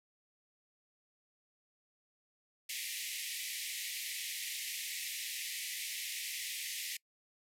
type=band-pass noise; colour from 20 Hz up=pink; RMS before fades=-41 dBFS; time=2.69-6.97 s; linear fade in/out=5 ms; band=1900 to 15000 Hz; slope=96 dB/octave; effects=noise-tail reverb RT60 0.1 s tail -25 dB re dry